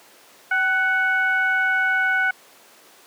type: tone with frequency modulation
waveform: sine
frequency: 1489 Hz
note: F#6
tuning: 11 cents sharp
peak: -17 dBFS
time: 0.51-2.31 s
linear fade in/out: 5 ms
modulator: 724 Hz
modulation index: 0.68
effects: pink hiss -49 dBFS RMS until 3.06 s + high-pass 400 Hz 12 dB/octave